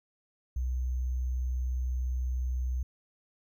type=tone with sample-and-hold; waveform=sine; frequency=63 Hz; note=B1; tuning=35 cents sharp; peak=-28 dBFS; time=0.56-2.83 s; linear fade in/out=5 ms; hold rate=6300 Hz; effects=none